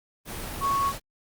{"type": "tone in noise", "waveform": "sine", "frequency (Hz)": 1108.7, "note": "C#6", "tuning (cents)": 0, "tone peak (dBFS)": -22, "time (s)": [0.6, 0.93], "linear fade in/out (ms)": 50, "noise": "pink", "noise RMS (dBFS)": -35, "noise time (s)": [0.25, 1], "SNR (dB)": 10, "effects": ["Opus 32 kbps"]}